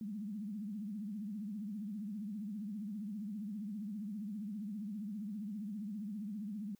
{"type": "tone with vibrato", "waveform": "sine", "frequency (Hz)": 207.7, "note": "G#3", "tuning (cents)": 0, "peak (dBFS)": -39, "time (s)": [0.01, 6.75], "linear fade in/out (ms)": 2, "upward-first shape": "triangle", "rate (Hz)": 15, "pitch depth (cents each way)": 160, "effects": ["white hiss -75 dBFS RMS until 6.79 s"]}